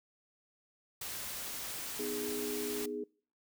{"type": "noise", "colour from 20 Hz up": "white", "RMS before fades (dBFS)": -41, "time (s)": [1.01, 2.86], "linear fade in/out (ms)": 5}
{"type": "chord", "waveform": "sine", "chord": "G# minor", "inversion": "first", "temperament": "equal with one note detuned", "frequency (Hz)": [249.2, 311.1, 415.3], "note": ["B3", "D#4", "G#4"], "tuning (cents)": [16, 0, 0], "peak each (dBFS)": [-43, -43, -37], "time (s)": [1.99, 3.04], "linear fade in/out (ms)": 5}
{"effects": ["noise-tail reverb RT60 0.5 s tail -26 dB re dry"]}